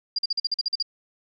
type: tone bursts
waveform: sine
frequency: 4800 Hz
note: D8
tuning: 37 cents sharp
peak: -21 dBFS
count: 10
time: 0.16-0.826 s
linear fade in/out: 5 ms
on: 27 ms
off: 44 ms
effects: none